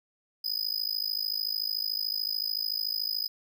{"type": "tone with amplitude modulation", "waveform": "square", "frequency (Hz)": 4997, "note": "D#8", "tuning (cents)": 7, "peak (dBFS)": -25, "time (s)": [0.44, 3.28], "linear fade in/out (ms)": 10, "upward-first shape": "sine", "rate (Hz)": 53.6, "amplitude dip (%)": 100, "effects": []}